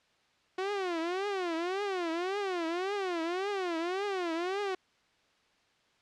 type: tone with vibrato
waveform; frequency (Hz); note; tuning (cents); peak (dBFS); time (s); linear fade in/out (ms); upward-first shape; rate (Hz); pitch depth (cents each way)
sawtooth; 365; F#4; -24; -27; 0.58-4.75; 5; triangle; 1.8; 230
effects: white hiss -68 dBFS RMS until 6.01 s + low-pass 4000 Hz 12 dB/octave